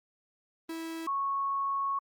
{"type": "tone pair in turn", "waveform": ["45% pulse", "sine"], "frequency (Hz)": [326.9, 1103.4], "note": ["E4", "C#6"], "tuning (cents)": [-14, -8], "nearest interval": "octave + major sixth", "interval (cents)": 2106, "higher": "second", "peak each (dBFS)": [-35, -28], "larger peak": "second", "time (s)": [[0.69, 1.07], [1.07, 1.99]], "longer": "second", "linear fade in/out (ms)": 5, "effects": ["Opus 24 kbps"]}